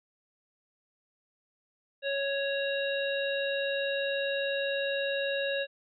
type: harmonic tone with a mistuned harmonic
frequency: 554.4 Hz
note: C#5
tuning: in tune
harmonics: 1 / 3 / 5 / 7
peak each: -30 / -35 / -37 / -38 dBFS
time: 2.02-5.67 s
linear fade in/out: 50 ms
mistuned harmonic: 7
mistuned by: -30 cents
effects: none